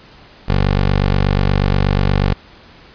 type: tone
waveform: 15% pulse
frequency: 48.33 Hz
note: G1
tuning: 24 cents flat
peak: -6 dBFS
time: 0.48-2.34 s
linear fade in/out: 10 ms
effects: pink hiss -43 dBFS RMS until 2.94 s + resampled to 11025 Hz